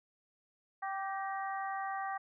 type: harmonic tone with a mistuned harmonic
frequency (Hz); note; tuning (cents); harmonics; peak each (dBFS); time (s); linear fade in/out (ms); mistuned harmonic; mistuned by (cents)
389.6; G4; -11; 2 / 3 / 4 / 5; -37 / -41 / -46 / -45; 0.82-2.18; 10; 5; -51
effects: none